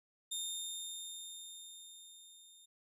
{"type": "tone with level ramp", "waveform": "20% pulse", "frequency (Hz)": 3644, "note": "A#7", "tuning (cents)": -40, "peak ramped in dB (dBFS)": [-31, -53], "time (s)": [0.31, 2.66], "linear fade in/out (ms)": 10, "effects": []}